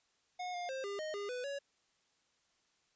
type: tone with pitch steps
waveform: square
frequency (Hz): 724 / 708 / 529 / 401.9 / 620 / 406.3 / 497 / 561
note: F#5 / F5 / C5 / G4 / D#5 / G#4 / B4 / C#5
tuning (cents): -38 / +23 / +19 / +43 / -6 / -38 / +11 / +21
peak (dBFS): -39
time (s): 0.39-1.59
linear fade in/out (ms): 10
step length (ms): 150
effects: white hiss -75 dBFS RMS until 2.95 s + resampled to 16000 Hz

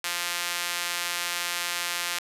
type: tone with high-pass filter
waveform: sawtooth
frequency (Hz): 174.61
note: F3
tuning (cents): 0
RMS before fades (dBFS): -30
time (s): 0.04-2.19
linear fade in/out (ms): 2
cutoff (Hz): 1800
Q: 0.68
effects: resampled to 32000 Hz + 8-bit

